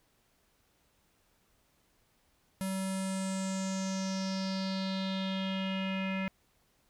square tone with low-pass filter sweep, 191 Hz, G3, 45 cents flat, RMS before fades -34 dBFS, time 2.61-6.28 s, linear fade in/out 0 ms, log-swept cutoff 11000 to 2300 Hz, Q 4.7, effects pink hiss -71 dBFS RMS until 6.89 s

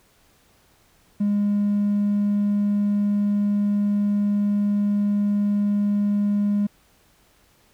triangle tone, 204.8 Hz, G#3, 24 cents flat, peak -15 dBFS, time 1.2-6.67 s, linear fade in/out 10 ms, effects tanh soft clip ceiling -14 dBFS + pink hiss -59 dBFS RMS until 7.73 s

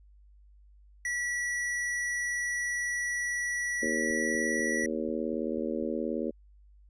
square tone, 1943 Hz, B6, 29 cents flat, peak -30 dBFS, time 1.05-4.86 s, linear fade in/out 2 ms
harmonic tone, 78.8 Hz, D#2, 23 cents sharp, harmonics 3 / 4 / 5 / 6 / 7, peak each -34 / -35 / -36 / -37 / -37 dBFS, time 3.82-6.31 s, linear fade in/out 10 ms
click train, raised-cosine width 3 ms, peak -35 dBFS, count 9, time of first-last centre 3.86-5.826 s, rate 4.07 Hz
effects added 50 Hz sine -54 dBFS peak until 6.89 s + resampled to 22050 Hz

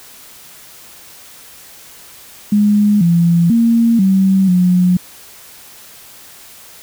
sine tone with pitch steps, 207.5 / 170.2 / 231.3 / 191.7 / 180.3 Hz, G#3 / F3 / A#3 / G3 / F#3, -1 / -44 / -13 / -38 / -45 cents, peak -8 dBFS, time 2.52-4.97 s, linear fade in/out 5 ms, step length 490 ms, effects white hiss -39 dBFS RMS until 6.82 s

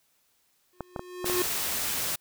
square tone with exponential growth, 360 Hz, F#4, 47 cents flat, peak -24 dBFS, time 0.73-1.42 s, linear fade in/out 1 ms, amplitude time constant 150 ms
clicks, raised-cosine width 1 ms, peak -18 dBFS, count 5, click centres 0.807 / 0.962 / 0.994 / 1.244 / 1.298 s
white noise, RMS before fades -30 dBFS, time 1.25-2.16 s, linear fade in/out 10 ms
effects white hiss -69 dBFS RMS until 2.2 s

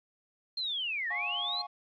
sine linear two-way sweep, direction down then up, 4239 to 1760 to 4239 Hz, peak -31 dBFS, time 0.57-1.62 s, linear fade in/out 5 ms, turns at 1.09 s
triangle chord, Db major, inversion first, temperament equal with one note detuned, 710.3 / 830.6 / 1108.7 Hz, F5 / Ab5 / Db6, +29 / 0 / 0 cents, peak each -40 dBFS, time 1.1-1.67 s, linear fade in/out 10 ms
effects resampled to 11025 Hz + 11-bit

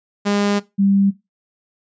sawtooth / sine tone pair in turn, 203.5 / 197.48 Hz, G#3 / G3, -35 / +13 cents, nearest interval minor second, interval 52 cents, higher first, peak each -12 dBFS, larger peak neither, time 0.25-0.6 / 0.78-1.11 s, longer first, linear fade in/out 20 ms, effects noise-tail reverb RT60 0.2 s tail -17 dB re dry + resampled to 16000 Hz

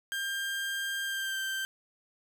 30% pulse tone with pitch glide, 1595 to 1564.9 Hz, G6 to G6, +30 to -3 cents, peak -29 dBFS, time 0.12-1.65 s, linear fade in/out 0 ms, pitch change -33 cents, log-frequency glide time 1.04-1.4 s, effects 11-bit

